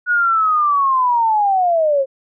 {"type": "linear sweep", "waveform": "sine", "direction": "down", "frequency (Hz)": [1467, 523.3], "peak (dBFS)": -12, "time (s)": [0.06, 2.06], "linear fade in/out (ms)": 50, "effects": []}